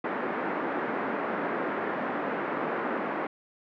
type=band-pass noise; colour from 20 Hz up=pink; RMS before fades=-31 dBFS; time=0.04-3.27 s; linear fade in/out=5 ms; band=230 to 1800 Hz; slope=24 dB/octave; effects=none